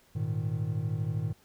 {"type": "chord", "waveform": "triangle", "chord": "Ab suspended second", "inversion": "none", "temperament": "equal with one note detuned", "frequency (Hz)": [103.83, 116.54, 154.67], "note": ["Ab2", "Bb2", "Eb3"], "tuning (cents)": [0, 0, -10], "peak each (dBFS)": -31, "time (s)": [0.15, 1.33], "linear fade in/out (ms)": 10, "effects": ["pink hiss -63 dBFS RMS until 1.44 s"]}